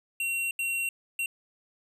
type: tone bursts at uneven times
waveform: square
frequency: 2740 Hz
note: F7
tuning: 34 cents flat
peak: -28 dBFS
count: 3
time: 0.2-0.51 / 0.59-0.89 / 1.19-1.26 s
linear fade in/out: 2 ms
effects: resampled to 32000 Hz